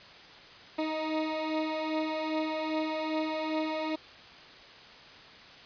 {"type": "beating tone pair", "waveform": "20% pulse", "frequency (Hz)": [311.1, 313.6], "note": ["D#4", "D#4"], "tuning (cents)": [0, 14], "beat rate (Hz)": 2.5, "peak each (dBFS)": [-31, -26], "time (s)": [0.78, 3.96], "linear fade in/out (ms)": 10, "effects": ["white hiss -50 dBFS RMS until 5.65 s", "resampled to 11025 Hz"]}